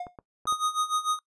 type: tone with exponential decay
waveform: triangle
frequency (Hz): 715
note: F5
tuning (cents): +41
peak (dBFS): -27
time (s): 0-0.16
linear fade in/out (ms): 5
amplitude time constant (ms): 33
type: clicks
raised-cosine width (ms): 1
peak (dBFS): -28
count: 4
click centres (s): 0.068 / 0.188 / 0.455 / 0.525
type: tone with tremolo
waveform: square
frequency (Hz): 1244.5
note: D#6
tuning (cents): 0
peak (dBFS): -23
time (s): 0.47-1.19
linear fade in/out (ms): 2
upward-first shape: sine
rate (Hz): 6.7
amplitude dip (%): 85
effects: noise-tail reverb RT60 0.1 s tail -21 dB re dry + resampled to 24000 Hz